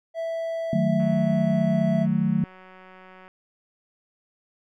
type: tone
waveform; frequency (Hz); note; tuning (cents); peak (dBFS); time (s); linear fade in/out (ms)
triangle; 659; E5; -1; -24; 0.14-2.07; 50
type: chord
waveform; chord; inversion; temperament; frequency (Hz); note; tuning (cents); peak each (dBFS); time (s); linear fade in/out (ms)
sine; D# diminished; none; equal; 155.56 / 185 / 220; D#3 / F#3 / A3; 0 / 0 / 0; -25 / -23 / -24; 0.73-2.44; 2
type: click train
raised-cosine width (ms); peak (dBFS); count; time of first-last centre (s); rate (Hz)
0.5; -33; 425; 1-3.28; 186
effects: none